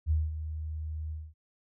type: tone with ADSR envelope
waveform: sine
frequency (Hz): 77.9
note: D#2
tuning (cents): +3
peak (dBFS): -22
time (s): 0.06-1.34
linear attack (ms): 48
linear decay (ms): 200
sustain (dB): -11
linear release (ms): 230
effects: none